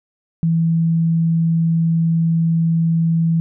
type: tone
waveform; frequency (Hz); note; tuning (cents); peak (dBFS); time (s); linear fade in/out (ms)
sine; 164.81; E3; 0; -13; 0.43-3.4; 0
effects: none